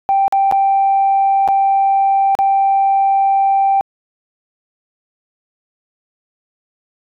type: tone with dropouts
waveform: sine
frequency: 784 Hz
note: G5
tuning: in tune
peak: -9 dBFS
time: 0.09-3.81 s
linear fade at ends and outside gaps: 0 ms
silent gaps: 0.28-0.325 / 0.513-0.523 / 1.477-1.486 / 2.351-2.389 s
effects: tanh soft clip ceiling -6 dBFS